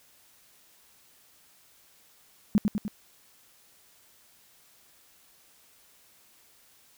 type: tone with echo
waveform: sine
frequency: 207.7 Hz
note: G#3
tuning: in tune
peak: -17 dBFS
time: 2.55-2.58 s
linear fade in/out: 0 ms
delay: 100 ms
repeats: 3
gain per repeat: -4 dB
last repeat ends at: 2.88 s
effects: white hiss -60 dBFS RMS until 6.97 s